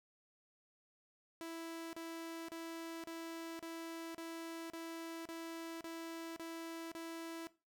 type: tone bursts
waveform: sawtooth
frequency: 330 Hz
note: E4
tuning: 2 cents sharp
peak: -40 dBFS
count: 11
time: 1.41-7.47 s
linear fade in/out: 0 ms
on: 520 ms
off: 34 ms
effects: noise-tail reverb RT60 0.3 s tail -18 dB re dry